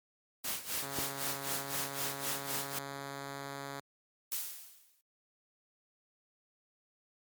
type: noise with tremolo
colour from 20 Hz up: white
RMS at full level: -35 dBFS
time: 0.44-2.79 s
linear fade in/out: 5 ms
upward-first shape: sine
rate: 3.9 Hz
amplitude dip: 80%
type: tone with pitch glide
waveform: 5% pulse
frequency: 138.3 to 139.26 Hz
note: C#3 to C#3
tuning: -4 to +8 cents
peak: -29 dBFS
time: 0.82-3.8 s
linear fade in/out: 5 ms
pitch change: +12 cents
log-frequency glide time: 0.98-3.48 s
type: clicks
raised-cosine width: 2 ms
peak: -31 / -24 dBFS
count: 2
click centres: 0.984 / 0.987 s
type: noise with exponential decay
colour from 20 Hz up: blue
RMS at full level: -33 dBFS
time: 4.32-5.01 s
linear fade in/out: 0 ms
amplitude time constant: 150 ms
effects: high-pass 80 Hz 12 dB/octave + MP3 96 kbps